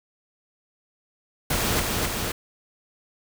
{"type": "noise with echo", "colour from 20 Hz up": "pink", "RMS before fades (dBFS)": -24, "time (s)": [1.5, 1.8], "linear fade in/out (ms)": 5, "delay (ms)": 260, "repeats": 2, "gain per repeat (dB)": -2, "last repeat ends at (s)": 2.32, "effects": []}